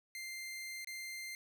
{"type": "tone with dropouts", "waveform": "sawtooth", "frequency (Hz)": 2093, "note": "C7", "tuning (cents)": 0, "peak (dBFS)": -39, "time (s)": [0.15, 1.35], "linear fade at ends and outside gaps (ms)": 1, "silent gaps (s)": [0.846, 0.872], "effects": []}